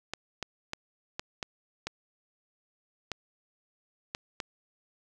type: clicks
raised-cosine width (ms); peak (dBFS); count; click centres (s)
0.2; -16; 9; 0.136 / 0.427 / 0.734 / 1.195 / 1.428 / 1.87 / 3.117 / 4.149 / 4.402
effects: none